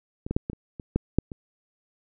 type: clicks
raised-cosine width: 3 ms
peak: -20 / -14 / -8 / -16 / -25 / -23 / -9 / -6 / -23 dBFS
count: 9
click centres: 0.265 / 0.31 / 0.365 / 0.499 / 0.532 / 0.798 / 0.96 / 1.186 / 1.318 s
effects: none